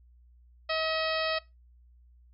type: harmonic tone with a mistuned harmonic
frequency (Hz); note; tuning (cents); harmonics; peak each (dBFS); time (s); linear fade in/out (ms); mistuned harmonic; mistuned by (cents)
638; D#5; +43; 1 / 2 / 3 / 4 / 5 / 6 / 7 / 8; -31 / -34 / -36 / -37 / -38 / -39 / -39 / -40; 0.69-1.39; 10; 6; +19
effects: noise-tail reverb RT60 0.2 s tail -19 dB re dry + added 60 Hz sine -55 dBFS peak until 2.33 s